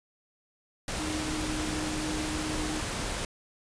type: tone in noise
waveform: sine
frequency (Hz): 308.4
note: D#4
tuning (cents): -15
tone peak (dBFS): -33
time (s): 0.99-2.8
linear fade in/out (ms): 2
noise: pink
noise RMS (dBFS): -33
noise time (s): 0.88-3.25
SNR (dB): -3
effects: resampled to 22050 Hz